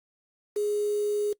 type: tone with quantisation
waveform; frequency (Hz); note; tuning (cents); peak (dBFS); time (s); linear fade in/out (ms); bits
sine; 415.3; G#4; 0; -24; 0.56-1.33; 5; 7
effects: noise-tail reverb RT60 0.1 s tail -22 dB re dry + Opus 48 kbps